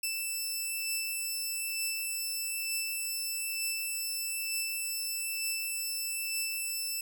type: beating tone pair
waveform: 10% pulse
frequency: 2649 / 2650.1 Hz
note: E7 / E7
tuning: +8 / +9 cents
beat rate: 1.1 Hz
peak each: -24 / -32 dBFS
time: 0.03-7.01 s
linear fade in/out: 5 ms
effects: none